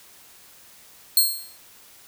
10% pulse tone with exponential decay, 4237 Hz, C8, 21 cents sharp, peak -5 dBFS, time 1.17-1.57 s, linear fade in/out 2 ms, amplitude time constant 85 ms, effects white hiss -50 dBFS RMS until 2.07 s

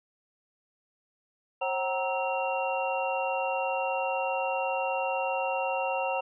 sine tone cluster, 538 / 758 / 938 / 1307 / 2755 Hz, C5 / F#5 / A#5 / E6 / F7, +48 / +42 / +11 / -15 / -24 cents, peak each -31 / -32 / -33 / -40 / -35 dBFS, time 1.61-6.21 s, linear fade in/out 10 ms, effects none

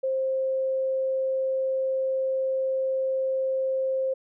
sine tone, 528 Hz, C5, 16 cents sharp, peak -23 dBFS, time 0.03-4.14 s, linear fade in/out 10 ms, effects none

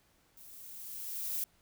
violet noise with level ramp, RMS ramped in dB -54 to -34 dBFS, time 0.37-1.44 s, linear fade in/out 2 ms, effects pink hiss -69 dBFS RMS until 1.61 s

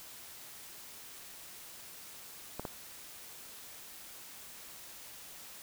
clicks, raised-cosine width 1 ms, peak -23 dBFS, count 2, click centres 2.596 / 2.652 s, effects white hiss -50 dBFS RMS until 5.62 s

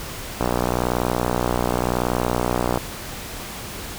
click train, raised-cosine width 1 ms, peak -6 dBFS, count 145, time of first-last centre 0.41-2.775 s, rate 60.9 Hz, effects pink hiss -33 dBFS RMS until 3.98 s

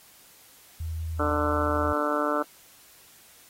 sine tone, 81 Hz, E2, 30 cents flat, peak -29 dBFS, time 0.8-1.93 s, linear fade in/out 5 ms
harmonic tone, 148.3 Hz, D3, 17 cents sharp, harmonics 2 / 3 / 4 / 5 / 6 / 7 / 8 / 9 / 10, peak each -30 / -33 / -29 / -39 / -36 / -35 / -33 / -29 / -37 dBFS, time 1.19-2.43 s, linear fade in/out 10 ms
effects white hiss -54 dBFS RMS until 3.49 s + AAC 48 kbps

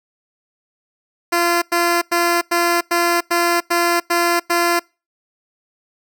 10% pulse tone bursts, 344.1 Hz, F4, 26 cents flat, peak -6 dBFS, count 9, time 1.32-4.796 s, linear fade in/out 10 ms, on 300 ms, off 97 ms, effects noise-tail reverb RT60 0.3 s tail -26 dB re dry

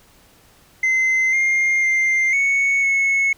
sine tone with pitch steps, 2063 / 2117 / 2097 / 2216 / 2194 Hz, C7 / C7 / C7 / C#7 / C#7, -25 / +20 / +3 / -1 / -18 cents, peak -12 dBFS, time 0.83-3.33 s, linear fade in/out 5 ms, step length 500 ms, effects tanh soft clip ceiling -14 dBFS + pink hiss -52 dBFS RMS until 3.37 s

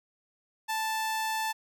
sawtooth tone, 880 Hz, A5, in tune, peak -25 dBFS, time 0.68-1.53 s, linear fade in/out 20 ms, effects none

